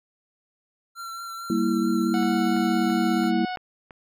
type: tone with vibrato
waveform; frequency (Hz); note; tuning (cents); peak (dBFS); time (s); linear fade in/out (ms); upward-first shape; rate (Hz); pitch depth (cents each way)
square; 1360; F6; -46; -34; 0.95-3.32; 50; triangle; 4.5; 22
type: chord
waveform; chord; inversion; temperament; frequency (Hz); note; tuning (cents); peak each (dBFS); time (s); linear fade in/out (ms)
sine; E diminished; first; equal; 196 / 233.1 / 329.6; G3 / Bb3 / E4; 0 / 0 / 0; -26 / -24 / -24; 1.5-3.45; 2
type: harmonic tone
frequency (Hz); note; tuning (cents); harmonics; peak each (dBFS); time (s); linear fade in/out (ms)
734; F#5; -14; 1 / 2 / 3 / 4 / 5 / 6 / 7; -29 / -36 / -40 / -42 / -47 / -45 / -49; 2.14-3.56; 0
type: click train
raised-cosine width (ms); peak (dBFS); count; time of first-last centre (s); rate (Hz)
0.5; -28; 6; 2.23-3.908; 2.98
effects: none